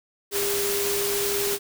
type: tone in noise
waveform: sine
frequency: 403.4 Hz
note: G4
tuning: 50 cents sharp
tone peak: -26 dBFS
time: 0.31-1.59 s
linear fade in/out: 50 ms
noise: white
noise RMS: -27 dBFS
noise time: 0.31-1.59 s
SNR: -2 dB
effects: none